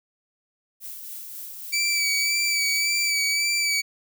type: noise with tremolo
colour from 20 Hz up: violet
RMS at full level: -36 dBFS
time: 0.8-3.14 s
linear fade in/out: 50 ms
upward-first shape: sine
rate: 3.7 Hz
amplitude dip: 30%
type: tone with vibrato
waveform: 20% pulse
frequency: 2305 Hz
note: D7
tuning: 33 cents flat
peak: -16 dBFS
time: 1.72-3.82 s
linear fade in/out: 20 ms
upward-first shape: sine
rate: 1.8 Hz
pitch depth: 30 cents each way
effects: none